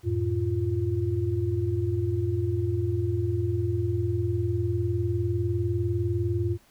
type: tone cluster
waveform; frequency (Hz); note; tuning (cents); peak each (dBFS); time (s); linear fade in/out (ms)
sine; 89.9 / 109.8 / 347.7; F#2 / A2 / F4; -49 / -3 / -8; -28 / -27 / -29; 0.03-6.58; 50
effects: pink hiss -60 dBFS RMS until 6.7 s